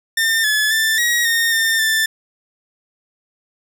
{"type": "tone with pitch steps", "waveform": "sawtooth", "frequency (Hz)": [1805, 1717, 1773, 1901, 1840, 1807, 1771], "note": ["A6", "A6", "A6", "A#6", "A#6", "A6", "A6"], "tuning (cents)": [44, -43, 13, 33, -23, 46, 11], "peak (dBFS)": -11, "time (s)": [0.17, 2.06], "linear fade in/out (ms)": 5, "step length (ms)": 270, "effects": []}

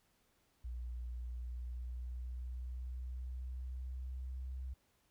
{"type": "tone with pitch glide", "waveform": "sine", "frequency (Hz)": [60.2, 64.52], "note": ["B1", "C2"], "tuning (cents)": [-44, -24], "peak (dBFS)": -40, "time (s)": [0.64, 4.74], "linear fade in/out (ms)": 10, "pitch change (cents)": 120, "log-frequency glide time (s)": [1.13, 4.52], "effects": ["pink hiss -75 dBFS RMS until 5.1 s"]}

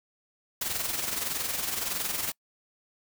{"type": "noise with amplitude modulation", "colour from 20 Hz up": "white", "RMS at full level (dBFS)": -29, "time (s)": [0.61, 2.32], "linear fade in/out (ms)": 5, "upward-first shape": "sine", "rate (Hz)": 21.6, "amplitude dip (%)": 55, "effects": ["noise-tail reverb RT60 0.1 s tail -26 dB re dry"]}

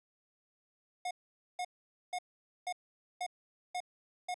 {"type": "tone bursts", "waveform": "square", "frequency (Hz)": 722, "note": "F#5", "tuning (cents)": -43, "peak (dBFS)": -35, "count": 7, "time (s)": [1.05, 4.343], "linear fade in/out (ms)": 5, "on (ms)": 59, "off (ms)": 480, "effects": ["resampled to 24000 Hz"]}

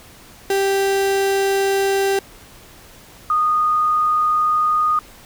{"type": "tone pair in turn", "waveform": ["35% pulse", "sine"], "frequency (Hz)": [392, 1233.4], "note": ["G4", "D#6"], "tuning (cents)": [0, -16], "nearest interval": "octave + minor sixth", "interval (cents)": 1984, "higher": "second", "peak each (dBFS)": -14, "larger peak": "neither", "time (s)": [[0.5, 2.19], [3.3, 4.99]], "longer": "neither", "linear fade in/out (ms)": 2, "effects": ["pink hiss -44 dBFS RMS until 5.25 s"]}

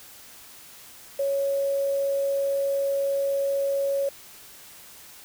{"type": "tone with quantisation", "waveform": "sine", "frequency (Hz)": 554.4, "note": "C#5", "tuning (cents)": 0, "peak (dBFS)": -22, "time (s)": [1.19, 4.09], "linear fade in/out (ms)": 5, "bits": 7, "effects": ["white hiss -47 dBFS RMS until 5.24 s"]}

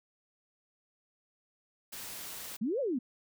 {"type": "noise", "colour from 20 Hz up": "white", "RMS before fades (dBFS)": -43, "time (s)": [1.92, 2.57], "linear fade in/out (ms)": 10}
{"type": "exponential two-way sweep", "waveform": "sine", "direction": "up then down", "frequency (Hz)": [196, 590, 227.3], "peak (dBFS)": -29, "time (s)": [2.61, 2.99], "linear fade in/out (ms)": 10, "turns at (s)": 2.8}
{"effects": []}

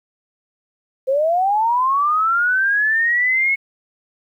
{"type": "linear sweep", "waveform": "sine", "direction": "up", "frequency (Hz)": [512, 2200], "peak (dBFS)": -14, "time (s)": [1.07, 3.56], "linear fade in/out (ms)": 20, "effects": ["9-bit"]}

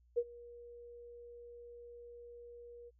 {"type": "tone with ADSR envelope", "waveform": "sine", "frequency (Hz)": 477, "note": "A#4", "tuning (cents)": 40, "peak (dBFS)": -27, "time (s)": [0.16, 2.91], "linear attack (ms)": 21, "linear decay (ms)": 52, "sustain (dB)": -23, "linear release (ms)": 31, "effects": ["added 60 Hz sine -65 dBFS peak until 2.99 s"]}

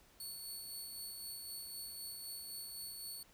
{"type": "tone with tremolo", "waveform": "15% pulse", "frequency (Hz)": 4435, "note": "C#8", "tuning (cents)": 0, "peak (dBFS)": -37, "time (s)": [0.2, 3.23], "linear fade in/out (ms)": 2, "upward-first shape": "sine", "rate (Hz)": 3.9, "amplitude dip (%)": 30, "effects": ["pink hiss -66 dBFS RMS until 3.33 s"]}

